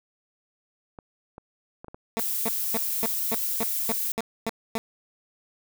clicks, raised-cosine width 1 ms, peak -27 dBFS, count 5, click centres 0.988 / 1.381 / 1.845 / 1.883 / 1.945 s
15% pulse tone bursts, 225.3 Hz, A3, 41 cents sharp, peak -19 dBFS, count 10, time 2.17-4.78 s, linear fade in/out 0 ms, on 27 ms, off 260 ms
violet noise, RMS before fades -28 dBFS, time 2.19-4.12 s, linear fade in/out 2 ms
effects none

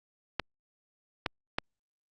clicks, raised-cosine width 0.3 ms, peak -12 dBFS, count 3, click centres 0.397 / 1.262 / 1.585 s, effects Opus 48 kbps

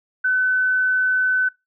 sine tone, 1511 Hz, F#6, 36 cents sharp, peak -16 dBFS, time 0.24-1.49 s, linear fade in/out 10 ms, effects noise-tail reverb RT60 0.2 s tail -21 dB re dry

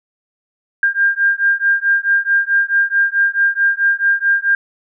sine beating tone pair, 1599 / 1603.6 Hz, G6 / G6, +34 / +39 cents, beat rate 4.6 Hz, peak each -15 / -15 dBFS, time 0.83-4.55 s, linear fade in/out 2 ms, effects none

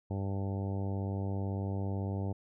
harmonic tone, 98 Hz, G2, in tune, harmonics 1 / 2 / 3 / 4 / 5 / 6 / 7 / 8 / 9, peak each -33 / -39 / -43 / -45 / -47 / -49 / -50 / -51 / -52 dBFS, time 0.1-2.33 s, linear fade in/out 10 ms, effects none

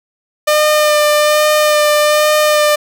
sawtooth tone with vibrato, 602 Hz, D5, 43 cents sharp, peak -5 dBFS, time 0.47-2.76 s, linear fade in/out 10 ms, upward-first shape sine, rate 1.2 Hz, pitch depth 15 cents each way, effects none

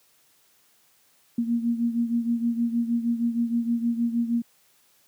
sine beating tone pair, 233.1 / 239.5 Hz, A#3 / A#3, 0 / +47 cents, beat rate 6.4 Hz, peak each -23 / -28 dBFS, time 1.38-4.42 s, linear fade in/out 5 ms, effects white hiss -62 dBFS RMS until 5.07 s + high-pass 100 Hz 12 dB/octave

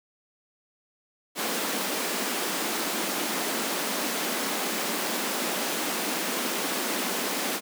pink high-pass noise, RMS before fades -29 dBFS, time 1.35-7.61 s, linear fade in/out 50 ms, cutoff 200 Hz, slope 48 dB/octave, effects none

